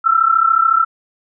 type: tone pair together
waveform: sine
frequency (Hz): 1318.5 / 1352.4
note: E6 / E6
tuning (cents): 0 / +44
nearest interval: unison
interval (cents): 44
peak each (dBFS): -13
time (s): 0.04-0.85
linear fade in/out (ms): 20
effects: none